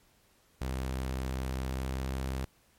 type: tone with pitch glide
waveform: sawtooth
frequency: 65 to 65.76 Hz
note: C2 to C2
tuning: -11 to +9 cents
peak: -28 dBFS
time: 0.61-2.45 s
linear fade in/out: 5 ms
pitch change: +20 cents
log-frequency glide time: 1.63-2.08 s
effects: pink hiss -66 dBFS RMS until 2.78 s + MP3 64 kbps